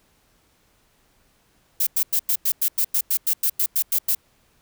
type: noise bursts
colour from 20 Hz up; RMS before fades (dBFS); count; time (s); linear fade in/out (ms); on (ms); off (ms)
violet; -20; 15; 1.8-4.15; 5; 68; 95
effects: pink hiss -62 dBFS RMS until 4.61 s